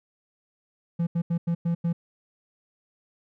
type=tone bursts at uneven times; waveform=triangle; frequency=169.5 Hz; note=E3; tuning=49 cents sharp; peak=-20 dBFS; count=6; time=0.99-1.07 / 1.15-1.22 / 1.3-1.38 / 1.47-1.55 / 1.65-1.75 / 1.84-1.93 s; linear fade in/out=10 ms; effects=none